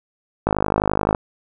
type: click train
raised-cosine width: 1 ms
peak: -3 dBFS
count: 36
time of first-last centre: 0.47-1.148 s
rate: 51.6 Hz
effects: none